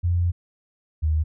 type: tone pair in turn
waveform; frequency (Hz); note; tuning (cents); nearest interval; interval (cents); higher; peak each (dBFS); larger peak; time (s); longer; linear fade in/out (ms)
sine; 87.31 / 77.78; F2 / D#2; 0 / 0; major second; 200; first; -18 / -18; neither; 0.03-0.32 / 1.02-1.24; first; 20
effects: none